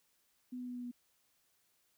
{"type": "tone with pitch steps", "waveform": "sine", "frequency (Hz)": [250, 248.4, 246.8, 245.3, 243.7], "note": ["B3", "B3", "B3", "B3", "B3"], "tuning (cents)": [21, 10, -1, -12, -23], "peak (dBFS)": -40, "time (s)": [0.52, 0.915], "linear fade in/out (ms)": 10, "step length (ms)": 79, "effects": ["white hiss -75 dBFS RMS until 1.97 s"]}